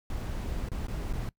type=noise with dropouts; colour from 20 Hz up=brown; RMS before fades=-33 dBFS; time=0.1-1.29 s; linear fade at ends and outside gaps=1 ms; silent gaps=0.687-0.717 / 0.869-0.883 / 1.127-1.135 s; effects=noise-tail reverb RT60 0.1 s tail -22 dB re dry